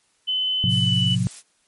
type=tone with pitch glide; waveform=sine; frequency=3030 to 2973 Hz; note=F#7 to F#7; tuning=+40 to +8 cents; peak=-20 dBFS; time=0.27-1.16 s; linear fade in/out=20 ms; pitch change=-32 cents; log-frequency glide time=0.63-0.99 s
type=chord; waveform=sine; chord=F# diminished; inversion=first; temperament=equal with one note detuned; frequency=110 / 130.81 / 180.25 Hz; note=A2 / C3 / F#3; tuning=0 / 0 / -45 cents; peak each=-23 / -23 / -23 dBFS; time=0.64-1.27 s; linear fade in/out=0 ms
type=noise; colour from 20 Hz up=blue; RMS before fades=-37 dBFS; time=0.68-1.43 s; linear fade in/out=50 ms
effects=white hiss -64 dBFS RMS until 1.67 s + MP3 48 kbps